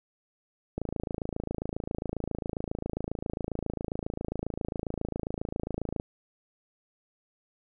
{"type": "click train", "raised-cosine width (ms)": 2, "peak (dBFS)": -18, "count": 144, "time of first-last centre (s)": [0.78, 5.999], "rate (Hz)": 27.4, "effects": []}